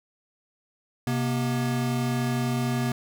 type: tone pair together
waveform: square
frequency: 129.36 / 240 Hz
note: C3 / B3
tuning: -19 / -49 cents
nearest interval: major seventh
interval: 1070 cents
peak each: -27 / -28 dBFS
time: 1.07-2.92 s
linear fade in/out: 2 ms
effects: none